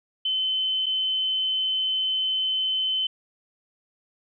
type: tone with dropouts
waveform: sine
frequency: 3057 Hz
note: G7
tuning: 44 cents flat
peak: -22 dBFS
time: 0.25-3.07 s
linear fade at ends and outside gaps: 5 ms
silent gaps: 0.86-0.864 s
effects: none